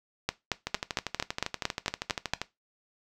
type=two click trains; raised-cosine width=0.2 ms; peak=-9 / -13 dBFS; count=10 / 23; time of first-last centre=0.29-2.335 / 0.67-2.416 s; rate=4.4 / 12.6 Hz; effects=noise-tail reverb RT60 0.2 s tail -17 dB re dry